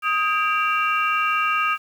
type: tone cluster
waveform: sine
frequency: 1252 / 1609 / 2339 / 2761 Hz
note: D#6 / G6 / D7 / F7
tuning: +10 / +45 / -8 / -20 cents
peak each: -20 / -27 / -27 / -25 dBFS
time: 0.02-1.78 s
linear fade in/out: 50 ms
effects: tanh soft clip ceiling -8 dBFS + 8-bit